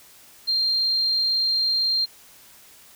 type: tone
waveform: sine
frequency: 4186 Hz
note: C8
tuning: in tune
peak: -19 dBFS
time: 0.47-2.06 s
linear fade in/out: 20 ms
effects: white hiss -50 dBFS RMS until 2.95 s

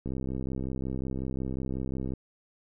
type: click train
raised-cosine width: 3 ms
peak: -21 dBFS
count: 137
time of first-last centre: 0.06-2.136 s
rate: 65.5 Hz
effects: none

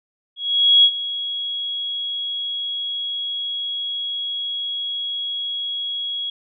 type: tone with ADSR envelope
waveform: sine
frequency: 3322 Hz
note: G#7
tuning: in tune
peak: -8 dBFS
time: 0.36-6.3 s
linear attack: 480 ms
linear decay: 63 ms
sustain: -15 dB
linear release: 4 ms
effects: none

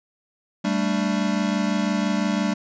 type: chord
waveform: square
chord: G suspended second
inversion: none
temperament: equal with one note detuned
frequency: 196 / 221.9 / 293.7 Hz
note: G3 / A3 / D4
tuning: 0 / +15 / 0 cents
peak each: -24 / -26 / -28 dBFS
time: 0.64-2.54 s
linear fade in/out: 10 ms
effects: resampled to 16000 Hz

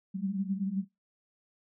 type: tone cluster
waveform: sine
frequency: 190 / 197.9 / 208.6 Hz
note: F#3 / G3 / G#3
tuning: +46 / +17 / +8 cents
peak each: -32 / -35 / -38 dBFS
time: 0.14-0.85 s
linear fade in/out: 20 ms
effects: noise-tail reverb RT60 0.2 s tail -21 dB re dry

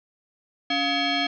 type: tone with frequency modulation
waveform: sine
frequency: 1269 Hz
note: D#6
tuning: 34 cents sharp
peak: -21 dBFS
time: 0.7-1.27 s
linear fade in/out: 5 ms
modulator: 987 Hz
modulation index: 2.8
effects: none

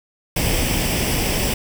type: noise with comb filter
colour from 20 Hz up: pink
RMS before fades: -20 dBFS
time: 0.36-1.54 s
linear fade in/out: 5 ms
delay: 0.37 ms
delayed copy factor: +0.6
effects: none

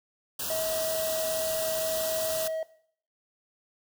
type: band-stop noise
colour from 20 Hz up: white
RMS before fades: -33 dBFS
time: 0.39-2.48 s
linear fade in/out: 5 ms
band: 1700 to 2600 Hz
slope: 96 dB/octave
type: tone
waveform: triangle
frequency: 640 Hz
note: D#5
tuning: 49 cents sharp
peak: -27 dBFS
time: 0.5-2.63 s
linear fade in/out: 2 ms
effects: noise-tail reverb RT60 0.6 s tail -17 dB re dry

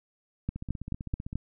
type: two click trains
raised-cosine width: 5 ms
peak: -17 / -24 dBFS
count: 5 / 13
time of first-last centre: 0.49-1.356 / 0.56-1.329 s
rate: 4.62 / 15.6 Hz
effects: none

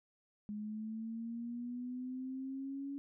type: linear sweep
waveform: sine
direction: up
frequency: 207.7 to 281 Hz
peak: -39 dBFS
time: 0.49-2.98 s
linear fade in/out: 0 ms
effects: none

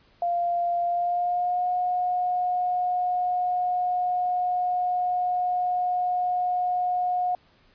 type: tone with pitch glide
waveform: sine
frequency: 696 to 722.6 Hz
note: F5 to F#5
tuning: -6 to -41 cents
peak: -22 dBFS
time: 0.22-7.35 s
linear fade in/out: 2 ms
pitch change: +65 cents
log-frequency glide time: 0.84-1.69 s
effects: pink hiss -60 dBFS RMS until 7.74 s + resampled to 11025 Hz

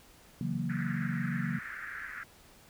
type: chord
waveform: sine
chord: F# dominant seventh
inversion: second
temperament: equal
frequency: 138.59 / 164.81 / 185 / 233.1 Hz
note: C#3 / E3 / F#3 / A#3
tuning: 0 / 0 / 0 / 0 cents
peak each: -36 dBFS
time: 0.41-1.59 s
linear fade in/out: 2 ms
type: band-pass noise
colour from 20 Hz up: white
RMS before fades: -42 dBFS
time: 0.69-2.24 s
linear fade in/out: 10 ms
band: 1400 to 1900 Hz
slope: 48 dB/octave
effects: pink hiss -58 dBFS RMS until 2.69 s

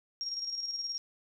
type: tone with tremolo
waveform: sine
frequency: 5580 Hz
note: F8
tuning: 2 cents flat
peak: -32 dBFS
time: 0.21-0.98 s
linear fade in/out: 0 ms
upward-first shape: square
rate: 19 Hz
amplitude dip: 45%
effects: none

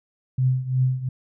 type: tone with tremolo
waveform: sine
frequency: 129 Hz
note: C3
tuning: 24 cents flat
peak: -15 dBFS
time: 0.38-1.09 s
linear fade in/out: 5 ms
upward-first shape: triangle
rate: 2.8 Hz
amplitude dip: 85%
effects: none

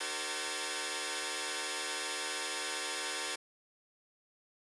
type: tone cluster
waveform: 5% pulse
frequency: 303.4 / 378.6 / 458.2 / 525 / 1710 Hz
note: D#4 / F#4 / A#4 / C5 / A6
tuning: -44 / +40 / -30 / +6 / -50 cents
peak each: -34 / -31 / -30 / -30 / -28 dBFS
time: 0-3.36 s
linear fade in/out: 10 ms
effects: resampled to 24000 Hz + 9-bit

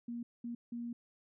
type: tone bursts at uneven times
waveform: sine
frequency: 236.9 Hz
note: A#3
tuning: 28 cents sharp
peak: -38 dBFS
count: 3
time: 0.08-0.23 / 0.44-0.55 / 0.72-0.93 s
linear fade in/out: 5 ms
effects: none

